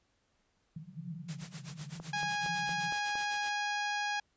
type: band-pass noise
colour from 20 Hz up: pink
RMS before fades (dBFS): -45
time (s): 0.76-2.92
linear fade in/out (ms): 5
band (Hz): 140 to 180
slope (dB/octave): 96
type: noise with tremolo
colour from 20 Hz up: white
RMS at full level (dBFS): -45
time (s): 1.28-3.5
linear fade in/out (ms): 10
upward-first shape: sine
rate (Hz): 7.9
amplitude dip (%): 90
type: click train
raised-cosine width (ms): 1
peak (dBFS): -31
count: 6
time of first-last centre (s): 2-3.155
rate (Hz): 4.33
type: harmonic tone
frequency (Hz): 826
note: G#5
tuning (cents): -10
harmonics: 1 / 2 / 3 / 4 / 5 / 6 / 7 / 8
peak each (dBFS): -35 / -36 / -41 / -44 / -47 / -46 / -50 / -52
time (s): 2.13-4.2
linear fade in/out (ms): 5
effects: pink hiss -75 dBFS RMS until 4.36 s + resampled to 16000 Hz

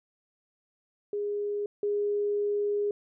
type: tone pair in turn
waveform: sine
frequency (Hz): 411.3 / 411.3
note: G#4 / G#4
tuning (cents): -17 / -17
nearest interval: unison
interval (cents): 0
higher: neither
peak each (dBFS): -28 / -25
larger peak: second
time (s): 1.13-1.66 / 1.83-2.91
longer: second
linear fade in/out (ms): 2
effects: none

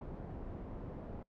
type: low-pass noise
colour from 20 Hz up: pink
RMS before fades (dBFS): -45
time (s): 0.01-1.23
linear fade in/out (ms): 5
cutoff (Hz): 610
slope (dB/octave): 12
effects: noise-tail reverb RT60 0.1 s tail -22 dB re dry

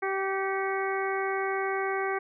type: harmonic tone with a mistuned harmonic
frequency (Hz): 386.9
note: G4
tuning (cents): -23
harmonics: 1 / 2 / 3 / 4 / 5 / 6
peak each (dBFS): -30 / -33 / -35 / -36 / -37 / -38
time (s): 0.02-2.19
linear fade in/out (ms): 10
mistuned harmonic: 6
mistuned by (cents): -81
effects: none

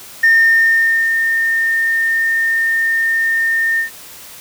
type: tone with ADSR envelope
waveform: sine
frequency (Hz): 1819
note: A#6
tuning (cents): -43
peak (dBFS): -5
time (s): 0.23-3.9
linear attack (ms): 9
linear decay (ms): 840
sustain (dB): -7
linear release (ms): 110
effects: tanh soft clip ceiling -4 dBFS + white hiss -36 dBFS RMS until 4.4 s

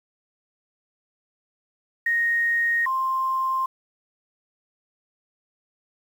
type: tone pair in turn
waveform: sine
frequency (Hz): 1864.7 / 1051.7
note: A#6 / C6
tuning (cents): 0 / +9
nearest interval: minor seventh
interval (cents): 991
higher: first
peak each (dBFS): -19 / -21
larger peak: first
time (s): 2.06-2.86 / 2.86-3.66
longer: neither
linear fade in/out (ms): 5
effects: 8-bit

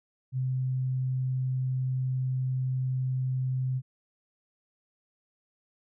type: tone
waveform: sine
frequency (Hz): 129.4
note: C3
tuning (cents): -19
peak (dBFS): -26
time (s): 0.32-3.82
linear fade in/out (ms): 50
effects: none

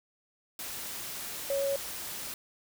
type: tone in noise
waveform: sine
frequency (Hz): 554.4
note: C#5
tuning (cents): 0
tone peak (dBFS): -27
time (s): 1.5-1.76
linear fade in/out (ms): 2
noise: white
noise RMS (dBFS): -39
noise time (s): 0.59-2.34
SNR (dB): +9
effects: none

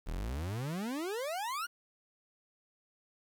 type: exponential sweep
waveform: 40% pulse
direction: up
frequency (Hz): 35.55 to 1480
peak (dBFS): -34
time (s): 0.06-1.67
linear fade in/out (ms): 20
effects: 10-bit

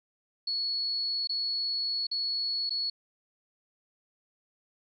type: tone with dropouts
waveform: sine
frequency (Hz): 4382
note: C#8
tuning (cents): -21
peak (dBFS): -28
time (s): 0.47-2.9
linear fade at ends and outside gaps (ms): 5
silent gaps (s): 1.273-1.293 / 2.069-2.113 / 2.695-2.705
effects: none

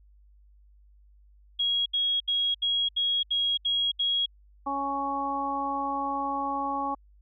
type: tone bursts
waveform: sine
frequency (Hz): 3300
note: G#7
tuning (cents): -12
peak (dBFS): -23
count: 8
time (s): 1.59-4.261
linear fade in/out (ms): 10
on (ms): 270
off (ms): 73
type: harmonic tone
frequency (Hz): 277.7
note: C#4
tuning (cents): +3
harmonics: 1 / 2 / 3 / 4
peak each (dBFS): -35 / -39 / -30 / -31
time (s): 4.66-6.95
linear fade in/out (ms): 10
effects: added 50 Hz sine -54 dBFS peak until 7.21 s

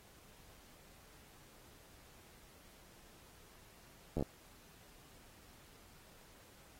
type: slowing click train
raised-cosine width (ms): 2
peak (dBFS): -23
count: 5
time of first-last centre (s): 4.17-4.225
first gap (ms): 12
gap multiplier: 1.09
effects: pink hiss -62 dBFS RMS until 6.79 s + AAC 48 kbps

